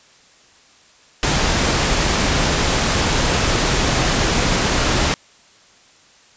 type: noise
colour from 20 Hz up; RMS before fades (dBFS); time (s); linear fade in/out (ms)
pink; -17; 1.23-5.14; 0
effects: white hiss -50 dBFS RMS until 6.36 s + resampled to 16000 Hz